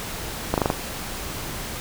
slowing click train, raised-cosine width 1 ms, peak -5 dBFS, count 5, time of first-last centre 0.54-0.701 s, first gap 38 ms, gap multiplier 1.04, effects pink hiss -32 dBFS RMS until 1.8 s

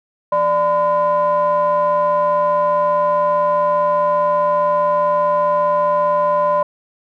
triangle ring-modulated tone, 211.1 Hz, G#3, 29 cents sharp, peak -8 dBFS, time 0.32-6.63 s, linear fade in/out 5 ms, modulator 802 Hz, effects none

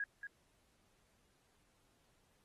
sine tone with echo, 1652 Hz, G#6, 10 cents flat, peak -36 dBFS, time 0-0.04 s, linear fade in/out 2 ms, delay 230 ms, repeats 1, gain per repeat -7 dB, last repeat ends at 0.27 s, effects pink hiss -75 dBFS RMS until 2.44 s + AAC 32 kbps

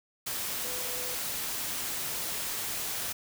sine tone in noise, 498.3 Hz, B4, 15 cents sharp, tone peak -43 dBFS, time 0.64-1.15 s, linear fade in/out 10 ms, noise white, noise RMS -34 dBFS, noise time 0.26-3.13 s, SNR -12 dB, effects none

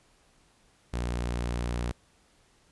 sawtooth tone, 59.7 Hz, A#1, 42 cents sharp, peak -25 dBFS, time 0.93-1.92 s, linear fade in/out 10 ms, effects pink hiss -64 dBFS RMS until 2.71 s + resampled to 24000 Hz

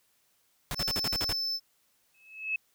pink noise bursts, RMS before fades -33 dBFS, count 8, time 0.71-1.327 s, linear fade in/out 0 ms, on 36 ms, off 47 ms
triangle tone, 5274 Hz, E8, in tune, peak -28 dBFS, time 0.75-1.6 s, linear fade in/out 50 ms
sine tone with exponential growth, 2590 Hz, E7, 31 cents flat, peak -25 dBFS, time 2.14-2.56 s, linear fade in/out 5 ms, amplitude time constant 91 ms
effects white hiss -70 dBFS RMS until 2.74 s

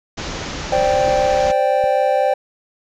pink low-pass noise, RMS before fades -27 dBFS, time 0.17-1.52 s, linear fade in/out 10 ms, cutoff 7000 Hz, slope 96 dB/octave
triangle chord, C suspended second, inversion none, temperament equal, 523.3 / 587.3 / 784 Hz, C5 / D5 / G5, 0 / 0 / 0 cents, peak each -16 dBFS, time 0.72-2.34 s, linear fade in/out 5 ms
clicks, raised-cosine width 5 ms, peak -24 / -23 dBFS, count 2, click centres 1.103 / 1.84 s
effects none

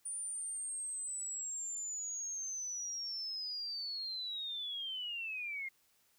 sine linear sweep, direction down, 9397 to 2100 Hz, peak -38 dBFS, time 0.05-5.69 s, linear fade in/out 10 ms, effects white hiss -72 dBFS RMS until 6.18 s

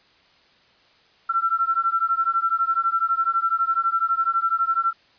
sine beating tone pair, 1343 / 1355 Hz, E6 / E6, +32 / +47 cents, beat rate 12 Hz, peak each -22 dBFS, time 1.29-4.93 s, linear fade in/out 10 ms, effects white hiss -57 dBFS RMS until 5.18 s + resampled to 11025 Hz

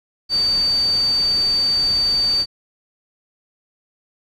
sine tone in noise, 4600 Hz, D8, 37 cents flat, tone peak -15 dBFS, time 0.29-2.46 s, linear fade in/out 50 ms, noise pink, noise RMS -33 dBFS, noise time 0.29-2.46 s, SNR +15 dB, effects low-pass 11000 Hz 12 dB/octave

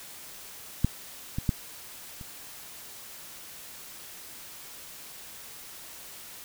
clicks, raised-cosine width 5 ms, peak -9 / -17 / -11 / -30 dBFS, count 4, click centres 0.846 / 1.385 / 1.492 / 2.212 s, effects white hiss -45 dBFS RMS until 6.44 s

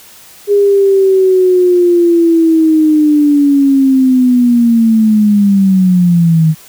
sine linear sweep, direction down, 409.5 to 155.56 Hz, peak -5 dBFS, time 0.47-6.55 s, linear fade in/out 50 ms, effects white hiss -38 dBFS RMS until 6.68 s

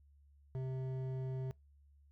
sine tone with hard clipping, 130.81 Hz, C3, in tune, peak -39 dBFS, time 0.55-1.51 s, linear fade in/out 0 ms, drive 10 dB, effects noise-tail reverb RT60 0.2 s tail -24 dB re dry + added 71 Hz sine -62 dBFS peak until 2.11 s

